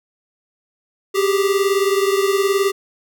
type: beating tone pair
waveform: square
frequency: 389.5 / 408.5 Hz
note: G4 / G#4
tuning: -11 / -29 cents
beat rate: 19 Hz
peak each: -17 / -21 dBFS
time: 1.14-2.72 s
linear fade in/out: 20 ms
effects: none